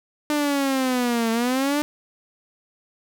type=linear two-way sweep; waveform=sawtooth; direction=down then up; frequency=300.2 to 224.1 to 300.2 Hz; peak=-16 dBFS; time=0.3-1.82 s; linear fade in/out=0 ms; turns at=1.31 s; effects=none